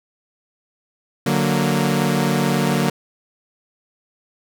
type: chord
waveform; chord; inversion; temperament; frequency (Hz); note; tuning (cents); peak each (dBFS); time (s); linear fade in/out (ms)
sawtooth; D augmented; none; equal with one note detuned; 146.83 / 185 / 232.4; D3 / F#3 / A#3; 0 / 0 / -5; -17; 1.26-2.9; 5
effects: none